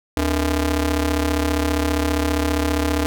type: ring-modulated tone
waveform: sawtooth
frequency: 185 Hz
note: F#3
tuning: in tune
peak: -11 dBFS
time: 0.17-3.06 s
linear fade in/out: 0 ms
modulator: 110 Hz
effects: none